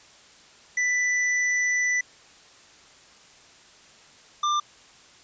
square tone pair in turn, 1983 / 1190.7 Hz, B6 / D6, +7 / +23 cents, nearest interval major sixth, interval 884 cents, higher first, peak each -22 dBFS, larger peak neither, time 0.77-2.01 / 4.43-4.6 s, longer first, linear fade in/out 5 ms, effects white hiss -52 dBFS RMS until 5.23 s + resampled to 16000 Hz

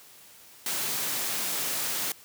white high-pass noise, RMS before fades -30 dBFS, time 0.66-2.12 s, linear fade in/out 2 ms, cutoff 120 Hz, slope 96 dB/octave, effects white hiss -52 dBFS RMS until 2.24 s + high-pass 60 Hz 12 dB/octave

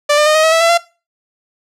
sawtooth tone with pitch steps, 587.3 / 600.3 / 613.7 / 627.3 / 641.2 / 655.4 / 670 / 684.8 Hz, D5 / D5 / D#5 / D#5 / E5 / E5 / E5 / F5, 0 / +38 / -24 / +14 / -48 / -10 / +28 / -34 cents, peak -5 dBFS, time 0.09-0.778 s, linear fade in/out 10 ms, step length 86 ms, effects noise-tail reverb RT60 0.3 s tail -19 dB re dry + low-pass 9000 Hz 12 dB/octave

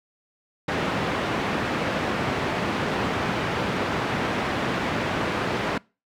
pink band-pass noise, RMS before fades -26 dBFS, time 0.68-5.78 s, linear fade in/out 5 ms, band 140 to 2400 Hz, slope 12 dB/octave, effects noise-tail reverb RT60 0.3 s tail -24 dB re dry

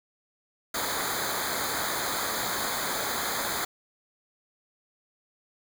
pink noise with comb filter, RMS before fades -30 dBFS, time 0.74-3.65 s, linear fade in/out 5 ms, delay 0.36 ms, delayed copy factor -0.95, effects none

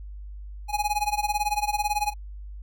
square tone with tremolo, 833 Hz, G#5, 5 cents sharp, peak -21 dBFS, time 0.68-2.14 s, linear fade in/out 50 ms, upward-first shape sine, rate 18 Hz, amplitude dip 90%, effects added 50 Hz sine -36 dBFS peak until 2.62 s

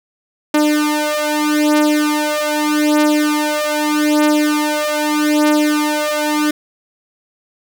sawtooth beating tone pair, 300 / 300.81 Hz, D4 / D4, +37 / +42 cents, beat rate 0.81 Hz, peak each -12 dBFS, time 0.54-6.51 s, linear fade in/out 5 ms, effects none

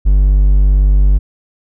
triangle tone, 49 Hz, G1, in tune, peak -4 dBFS, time 0.05-1.19 s, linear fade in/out 20 ms, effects none

